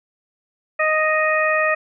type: harmonic tone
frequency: 622.3 Hz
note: D#5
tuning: in tune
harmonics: 1 / 2 / 3 / 4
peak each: -20 / -22 / -20 / -24 dBFS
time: 0.79-1.75 s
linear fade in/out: 10 ms
effects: none